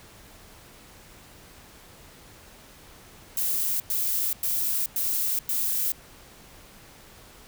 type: noise bursts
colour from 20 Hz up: violet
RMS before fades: -26 dBFS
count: 5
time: 3.37-5.92 s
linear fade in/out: 2 ms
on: 430 ms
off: 100 ms
effects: pink hiss -50 dBFS RMS until 7.47 s